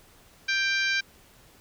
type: harmonic tone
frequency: 787 Hz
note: G5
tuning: 7 cents sharp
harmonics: 2 / 3 / 4 / 5 / 6 / 7 / 8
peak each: -26 / -28 / -36 / -34 / -35 / -38 / -41 dBFS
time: 0.48-1.01 s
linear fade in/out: 10 ms
effects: pink hiss -56 dBFS RMS until 1.6 s